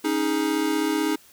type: chord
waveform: square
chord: C# suspended second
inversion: none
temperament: equal with one note detuned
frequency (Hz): 277.2 / 313.1 / 415.3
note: C#4 / D#4 / G#4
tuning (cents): 0 / +11 / 0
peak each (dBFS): -29 / -24 / -29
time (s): 0.04-1.16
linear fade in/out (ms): 10
effects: white hiss -53 dBFS RMS until 1.32 s